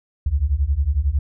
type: beating tone pair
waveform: sine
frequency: 65 / 76 Hz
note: C2 / D#2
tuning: -11 / -40 cents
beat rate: 11 Hz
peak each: -20 / -19 dBFS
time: 0.26-1.19 s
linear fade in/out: 5 ms
effects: none